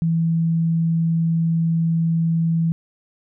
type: tone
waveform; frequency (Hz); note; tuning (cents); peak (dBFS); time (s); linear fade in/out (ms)
sine; 164.81; E3; 0; -16; 0.02-2.72; 0
effects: none